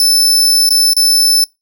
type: tone with dropouts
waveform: sawtooth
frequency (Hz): 5274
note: E8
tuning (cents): 0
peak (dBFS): -5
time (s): 0-1.44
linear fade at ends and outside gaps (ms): 1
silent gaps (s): 0.691-0.706 / 0.934-0.966
effects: noise-tail reverb RT60 0.2 s tail -23 dB re dry

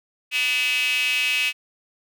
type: tone with high-pass filter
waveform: square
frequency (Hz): 135.3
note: C#3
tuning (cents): -42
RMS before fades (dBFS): -22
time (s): 0.31-1.53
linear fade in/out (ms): 50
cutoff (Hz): 2600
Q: 9.2
effects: none

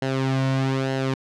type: tone with flanger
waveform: sawtooth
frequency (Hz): 133.2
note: C3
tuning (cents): +31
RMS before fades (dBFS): -23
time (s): 0.02-1.14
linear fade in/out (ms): 2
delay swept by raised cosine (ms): 0.84 to 2.44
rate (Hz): 1.1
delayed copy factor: -0.65
effects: low-pass 5000 Hz 12 dB/octave

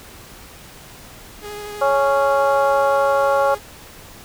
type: tone with vibrato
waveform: sawtooth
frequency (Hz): 415.3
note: G#4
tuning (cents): 0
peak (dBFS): -26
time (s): 1.41-3.6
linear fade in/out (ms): 50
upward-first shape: sine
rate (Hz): 12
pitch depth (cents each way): 14
type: harmonic tone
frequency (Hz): 277.2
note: C#4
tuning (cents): 0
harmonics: 2 / 3 / 4 / 5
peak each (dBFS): -16 / -20 / -22 / -24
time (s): 1.81-3.55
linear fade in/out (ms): 10
effects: pink hiss -41 dBFS RMS until 4.24 s

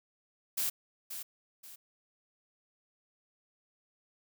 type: noise with echo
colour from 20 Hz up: blue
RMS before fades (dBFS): -32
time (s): 0.57-0.7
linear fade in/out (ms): 10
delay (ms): 530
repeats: 2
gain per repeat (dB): -9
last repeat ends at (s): 1.76
effects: none

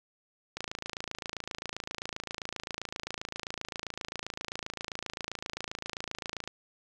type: click train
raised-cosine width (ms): 0.2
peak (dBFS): -18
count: 164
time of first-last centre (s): 0.57-6.476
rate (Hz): 27.6
effects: none

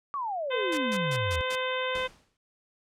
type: exponential sweep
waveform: sine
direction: down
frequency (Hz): 1176 to 73.42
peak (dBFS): -29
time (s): 0.14-1.41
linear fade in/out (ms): 0
type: harmonic tone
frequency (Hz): 513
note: C5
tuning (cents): -34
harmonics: 1 / 2 / 3 / 4 / 5 / 6 / 7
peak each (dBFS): -31 / -34 / -36 / -37 / -38 / -39 / -39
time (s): 0.5-2.08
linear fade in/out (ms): 20
type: noise bursts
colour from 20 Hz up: white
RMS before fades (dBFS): -36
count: 5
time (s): 0.72-1.555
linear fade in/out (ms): 5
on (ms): 55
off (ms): 140
type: noise with exponential decay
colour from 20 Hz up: pink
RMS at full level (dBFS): -39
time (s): 1.95-2.37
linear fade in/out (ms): 1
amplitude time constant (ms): 91
effects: low-pass 8000 Hz 12 dB/octave

